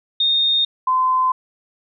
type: tone pair in turn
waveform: sine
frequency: 3679 / 1027.6 Hz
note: A#7 / C6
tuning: -24 / -32 cents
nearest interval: octave + minor seventh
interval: 2208 cents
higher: first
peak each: -14 / -14 dBFS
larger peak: neither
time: 0.2-0.65 / 0.87-1.32 s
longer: neither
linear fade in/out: 5 ms
effects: none